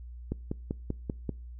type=click train; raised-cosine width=3 ms; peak=-18 dBFS; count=6; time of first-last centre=0.32-1.293 s; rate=5.14 Hz; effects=noise-tail reverb RT60 0.4 s tail -25 dB re dry + added 60 Hz sine -41 dBFS peak until 1.59 s